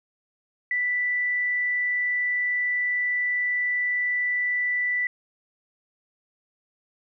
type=tone; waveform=sine; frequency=1975.5 Hz; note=B6; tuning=in tune; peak=-22 dBFS; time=0.71-5.07 s; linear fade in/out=2 ms; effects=none